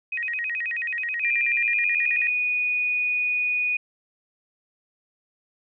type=tone with vibrato; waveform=sine; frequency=2179 Hz; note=C#7; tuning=30 cents flat; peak=-25 dBFS; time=0.12-2.3 s; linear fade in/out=5 ms; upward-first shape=square; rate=9.3 Hz; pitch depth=250 cents each way
type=tone with pitch glide; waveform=sine; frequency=2390 to 2470 Hz; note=D7 to D#7; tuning=+30 to -13 cents; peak=-21 dBFS; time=1.23-3.77 s; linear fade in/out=5 ms; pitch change=+57 cents; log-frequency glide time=1.52-2.27 s
effects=none